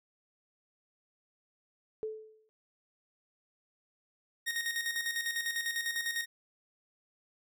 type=tone with exponential decay; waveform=sine; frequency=435.4 Hz; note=A4; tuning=18 cents flat; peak=-31 dBFS; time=2.03-2.49 s; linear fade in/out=0 ms; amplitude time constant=100 ms
type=tone with tremolo; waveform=sawtooth; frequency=1861 Hz; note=A#6; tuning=3 cents flat; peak=-27 dBFS; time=4.46-6.26 s; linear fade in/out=20 ms; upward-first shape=square; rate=10 Hz; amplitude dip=55%
effects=none